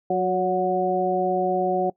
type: harmonic tone with a mistuned harmonic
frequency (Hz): 183.3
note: F#3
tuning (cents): -16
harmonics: 1 / 2 / 3 / 4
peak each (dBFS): -29 / -24 / -26 / -23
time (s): 0.1-1.9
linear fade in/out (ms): 5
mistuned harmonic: 3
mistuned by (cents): +39
effects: noise-tail reverb RT60 0.1 s tail -21 dB re dry